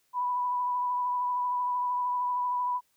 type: tone with vibrato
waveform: sine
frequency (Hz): 987.8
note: B5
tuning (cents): 0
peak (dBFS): -26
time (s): 0.13-2.81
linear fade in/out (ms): 50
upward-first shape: triangle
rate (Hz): 13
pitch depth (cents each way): 21
effects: white hiss -71 dBFS RMS until 2.96 s